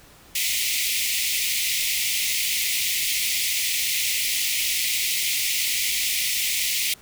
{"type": "high-pass noise", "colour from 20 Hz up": "pink", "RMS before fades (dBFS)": -24, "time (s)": [0.35, 6.94], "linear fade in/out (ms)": 5, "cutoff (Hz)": 2000, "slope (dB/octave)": 96, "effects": ["pink hiss -50 dBFS RMS until 7.01 s"]}